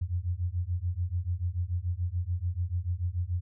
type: beating tone pair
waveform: sine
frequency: 85.2 / 92.1 Hz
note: F2 / F#2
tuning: -42 / -7 cents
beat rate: 6.9 Hz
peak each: -31 dBFS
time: 0.01-3.41 s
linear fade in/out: 10 ms
effects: none